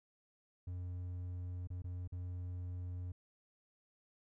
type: tone with dropouts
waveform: triangle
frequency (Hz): 89.6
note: F2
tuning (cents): +45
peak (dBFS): -38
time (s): 0.67-3.12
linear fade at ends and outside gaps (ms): 5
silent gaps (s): 1.673-1.702 / 1.821-1.842 / 2.076-2.122
effects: none